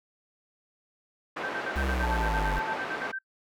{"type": "band-pass noise", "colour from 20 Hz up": "pink", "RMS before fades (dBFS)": -35, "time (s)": [1.36, 3.12], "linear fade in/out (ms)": 10, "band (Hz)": [370, 2000], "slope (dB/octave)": 12}
{"type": "tone bursts", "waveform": "sine", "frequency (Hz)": 1558, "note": "G6", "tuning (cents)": -11, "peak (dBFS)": -31, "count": 16, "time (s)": [1.43, 3.189], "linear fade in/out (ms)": 10, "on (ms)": 64, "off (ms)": 49}
{"type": "linear sweep", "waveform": "square", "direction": "down", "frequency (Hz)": [69.3, 46.25], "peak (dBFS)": -28, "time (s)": [1.76, 2.59], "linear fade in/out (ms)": 0}
{"type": "tone with tremolo", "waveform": "sine", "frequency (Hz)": 880, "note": "A5", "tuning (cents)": 0, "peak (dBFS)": -29, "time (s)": [2.02, 2.77], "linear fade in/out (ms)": 20, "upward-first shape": "sine", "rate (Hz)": 12, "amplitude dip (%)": 45}
{"effects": ["noise-tail reverb RT60 0.1 s tail -24 dB re dry"]}